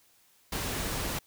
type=noise; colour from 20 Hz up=pink; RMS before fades=-33 dBFS; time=0.52-1.19 s; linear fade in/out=5 ms; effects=white hiss -64 dBFS RMS until 1.26 s